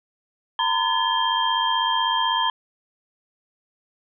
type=tone cluster; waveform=sine; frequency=917 / 1013 / 1715 / 3185 Hz; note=A#5 / B5 / A6 / G7; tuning=-29 / +44 / -45 / +27 cents; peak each=-24 / -23 / -30 / -24 dBFS; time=0.59-2.5 s; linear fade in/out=2 ms; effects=none